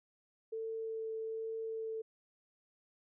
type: tone with vibrato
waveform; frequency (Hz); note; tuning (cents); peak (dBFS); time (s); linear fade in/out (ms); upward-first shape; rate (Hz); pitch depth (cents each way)
sine; 445.7; A4; +22; -37; 0.52-2.02; 10; triangle; 1.2; 9
effects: none